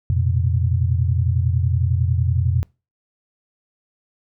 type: chord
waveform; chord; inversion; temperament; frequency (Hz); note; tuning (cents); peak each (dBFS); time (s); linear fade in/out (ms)
sine; F suspended fourth; none; equal with one note detuned; 87.31 / 116.54 / 127.46; F2 / Bb2 / C3; 0 / 0 / -45; -18 / -22 / -22; 0.1-2.63; 0
effects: noise-tail reverb RT60 0.3 s tail -25 dB re dry